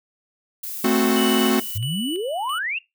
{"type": "noise", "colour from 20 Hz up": "violet", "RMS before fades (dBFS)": -31, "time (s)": [0.63, 1.78], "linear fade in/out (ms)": 5}
{"type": "chord", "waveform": "45% pulse", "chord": "F# diminished", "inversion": "first", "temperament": "equal", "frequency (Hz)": [220, 261.6, 370], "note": ["A3", "C4", "F#4"], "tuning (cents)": [0, 0, 0], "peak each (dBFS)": -21, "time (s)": [0.84, 1.6], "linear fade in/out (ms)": 5}
{"type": "tone with tremolo", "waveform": "square", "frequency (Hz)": 2961, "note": "F#7", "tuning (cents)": 1, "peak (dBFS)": -28, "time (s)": [1.16, 2.59], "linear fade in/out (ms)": 10, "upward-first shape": "square", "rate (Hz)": 1.5, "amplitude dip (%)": 65}
{"type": "exponential sweep", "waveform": "sine", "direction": "up", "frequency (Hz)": [94.1, 2861], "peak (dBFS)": -23, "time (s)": [1.75, 2.79], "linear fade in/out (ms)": 10}
{"effects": ["noise-tail reverb RT60 0.2 s tail -21 dB re dry"]}